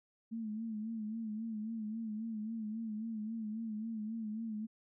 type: tone with vibrato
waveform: sine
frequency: 220 Hz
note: A3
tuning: in tune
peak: -37 dBFS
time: 0.31-4.67 s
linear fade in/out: 20 ms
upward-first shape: sine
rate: 3.7 Hz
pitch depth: 70 cents each way
effects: none